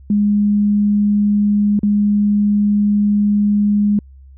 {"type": "tone with dropouts", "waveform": "sine", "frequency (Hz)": 206.2, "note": "G#3", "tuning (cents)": -12, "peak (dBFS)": -11, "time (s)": [0.1, 3.99], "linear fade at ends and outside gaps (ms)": 2, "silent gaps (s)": [1.792, 1.832], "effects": ["added 67 Hz sine -38 dBFS peak until 4.37 s"]}